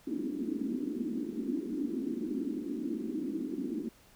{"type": "band-pass noise", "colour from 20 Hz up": "white", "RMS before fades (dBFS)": -35, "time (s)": [0.07, 3.89], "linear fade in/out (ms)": 10, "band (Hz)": [220, 330], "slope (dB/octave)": 48, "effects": ["pink hiss -61 dBFS RMS until 4.15 s"]}